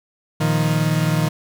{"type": "chord", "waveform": "40% pulse", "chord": "Bb suspended fourth", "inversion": "none", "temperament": "equal", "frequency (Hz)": [116.54, 155.56, 174.61], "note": ["Bb2", "Eb3", "F3"], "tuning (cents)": [0, 0, 0], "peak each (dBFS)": [-23, -17, -23], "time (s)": [0.4, 1.29], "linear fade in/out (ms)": 10, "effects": ["9-bit"]}